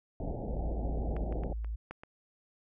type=low-pass noise; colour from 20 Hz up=pink; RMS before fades=-37 dBFS; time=0.2-1.53 s; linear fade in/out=2 ms; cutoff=810 Hz; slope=96 dB/octave
type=tone; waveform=sine; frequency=55 Hz; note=A1; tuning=in tune; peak=-33 dBFS; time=0.48-1.76 s; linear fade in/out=10 ms
type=clicks; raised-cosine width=0.5 ms; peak=-29 / -34 / -33 / -35 / -26 / -31 dBFS; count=6; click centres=1.166 / 1.325 / 1.436 / 1.646 / 1.91 / 2.035 s
effects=none